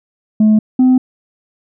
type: tone pair in turn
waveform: sine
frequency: 215.2 / 255.9 Hz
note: A3 / C4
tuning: -38 / -38 cents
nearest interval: minor third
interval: 300 cents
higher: second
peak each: -4 dBFS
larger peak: neither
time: 0.4-0.59 / 0.79-0.98 s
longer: neither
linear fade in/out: 5 ms
effects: tanh soft clip ceiling -5 dBFS